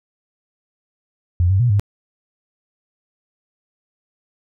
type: tone with pitch steps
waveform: sine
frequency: 88.1 / 95.9 / 121.7 / 101.7 Hz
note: F2 / G2 / B2 / G#2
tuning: +16 / -37 / -25 / -36 cents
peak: -12 dBFS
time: 1.4-1.796 s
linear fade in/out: 0 ms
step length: 99 ms
effects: none